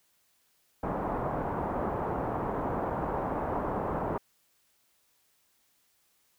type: low-pass noise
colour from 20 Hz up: white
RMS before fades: -32 dBFS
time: 0.83-4.18 s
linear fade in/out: 5 ms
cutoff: 990 Hz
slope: 24 dB/octave
effects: white hiss -70 dBFS RMS until 6.38 s

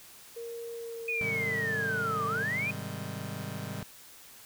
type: tone with pitch glide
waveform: sine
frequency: 466.2 to 447.7 Hz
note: A#4 to A4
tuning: 0 to +30 cents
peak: -37 dBFS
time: 0.36-2.44 s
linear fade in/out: 10 ms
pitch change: -70 cents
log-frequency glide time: 0.73-1.61 s
type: linear two-way sweep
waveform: sine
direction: down then up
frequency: 2500 to 1142 to 2500 Hz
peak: -29 dBFS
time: 1.08-2.71 s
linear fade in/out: 5 ms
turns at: 2.26 s
type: chord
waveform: sawtooth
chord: Ab major seventh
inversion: none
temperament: just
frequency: 103.83 / 129.78 / 155.74 / 194.67 Hz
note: Ab2 / C3 / Eb3 / G3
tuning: 0 / -14 / +2 / -12 cents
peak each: -37 dBFS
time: 1.21-3.83 s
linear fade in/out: 0 ms
effects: white hiss -52 dBFS RMS until 4.45 s

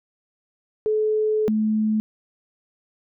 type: tone pair in turn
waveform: sine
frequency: 430.3 / 216.1 Hz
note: A4 / A3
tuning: -39 / -31 cents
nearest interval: octave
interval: 1192 cents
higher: first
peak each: -18 dBFS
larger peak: neither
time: 0.86-1.48 / 1.48-2 s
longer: first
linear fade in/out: 0 ms
effects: none

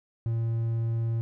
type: tone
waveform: triangle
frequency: 114.6 Hz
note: A#2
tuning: 29 cents flat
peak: -23 dBFS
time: 0.26-1.21 s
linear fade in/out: 0 ms
effects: none

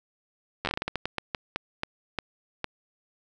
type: slowing click train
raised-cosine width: 0.3 ms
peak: -12 dBFS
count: 17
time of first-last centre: 0.65-2.643 s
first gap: 10 ms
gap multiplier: 1.29
effects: none

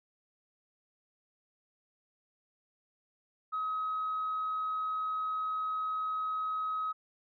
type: tone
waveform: sine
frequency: 1271 Hz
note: D#6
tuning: 36 cents sharp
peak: -30 dBFS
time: 3.52-6.93 s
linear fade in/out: 20 ms
effects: tanh soft clip ceiling -27 dBFS

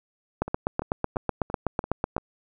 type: two click trains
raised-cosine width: 1 ms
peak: -19 / -9 dBFS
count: 6 / 15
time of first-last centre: 0.48-2.181 / 0.42-2.166 s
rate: 2.94 / 8.02 Hz
effects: none

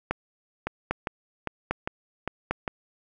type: two click trains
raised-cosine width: 0.5 ms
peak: -10 / -13 dBFS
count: 4 / 6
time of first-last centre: 0.11-2.51 / 0.67-2.678 s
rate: 1.25 / 2.49 Hz
effects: none

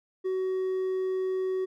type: tone with hard clipping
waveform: triangle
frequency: 375.3 Hz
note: F#4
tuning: 25 cents sharp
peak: -27 dBFS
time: 0.24-1.66 s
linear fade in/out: 20 ms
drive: 5 dB
effects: none

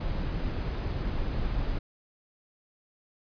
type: noise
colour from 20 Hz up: brown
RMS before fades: -30 dBFS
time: 0-1.79 s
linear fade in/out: 10 ms
effects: resampled to 11025 Hz

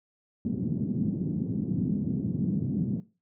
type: band-pass noise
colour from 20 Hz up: pink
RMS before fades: -29 dBFS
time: 0.45-3 s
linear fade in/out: 0 ms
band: 140 to 250 Hz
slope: 24 dB/octave
effects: noise-tail reverb RT60 0.3 s tail -18 dB re dry

